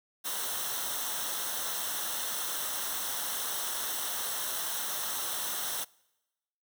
white noise with comb filter, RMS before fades -34 dBFS, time 0.24-5.85 s, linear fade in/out 20 ms, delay 0.42 ms, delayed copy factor -0.7, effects noise-tail reverb RT60 1.0 s tail -25 dB re dry

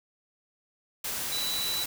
sine tone in noise, 3951 Hz, B7, in tune, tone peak -30 dBFS, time 1.32-1.84 s, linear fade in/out 5 ms, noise white, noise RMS -33 dBFS, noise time 1.04-1.86 s, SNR 0 dB, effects none

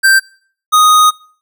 square tone pair in turn, 1568 / 1244.5 Hz, G6 / D#6, 0 / 0 cents, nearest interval major third, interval 400 cents, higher first, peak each -6 dBFS, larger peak neither, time 0.03-0.2 / 0.72-1.11 s, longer second, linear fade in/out 20 ms, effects noise-tail reverb RT60 0.5 s tail -24 dB re dry

